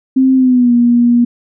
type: tone with pitch glide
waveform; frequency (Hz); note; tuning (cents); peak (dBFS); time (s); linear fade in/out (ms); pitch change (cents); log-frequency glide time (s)
sine; 262.6 to 239.4; C4 to A#3; +6 to +46; -6; 0.16-1.25; 10; -160; 0.35-0.73
effects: none